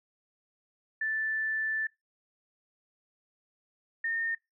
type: tone pair in turn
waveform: sine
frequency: 1760 / 1826.4 Hz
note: A6 / A#6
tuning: 0 / -36 cents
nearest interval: minor second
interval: 64 cents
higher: second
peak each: -28 dBFS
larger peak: neither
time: 1.01-1.87 / 4.04-4.35 s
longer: first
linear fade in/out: 5 ms
effects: noise-tail reverb RT60 0.2 s tail -24 dB re dry